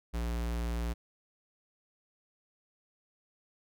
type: tone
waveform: square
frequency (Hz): 58.27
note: A#1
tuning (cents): 0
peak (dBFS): -32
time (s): 0.13-0.94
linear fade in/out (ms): 20
effects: none